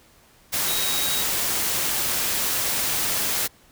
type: tone in noise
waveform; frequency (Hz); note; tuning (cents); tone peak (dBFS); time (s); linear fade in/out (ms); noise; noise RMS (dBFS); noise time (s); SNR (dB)
sine; 3808; A#7; +36; -28; 0.67-1.24; 20; white; -24; 0.52-3.48; -7
effects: pink hiss -55 dBFS RMS until 3.71 s